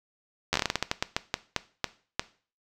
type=slowing click train; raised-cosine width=0.2 ms; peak=-7 dBFS; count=17; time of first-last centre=0.53-2.195 s; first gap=11 ms; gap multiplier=1.26; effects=noise-tail reverb RT60 0.4 s tail -17 dB re dry